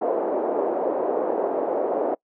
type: band-pass noise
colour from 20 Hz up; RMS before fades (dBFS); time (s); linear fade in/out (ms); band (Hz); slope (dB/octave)
white; -24; 0.01-2.15; 10; 350 to 650; 24
effects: noise-tail reverb RT60 0.1 s tail -25 dB re dry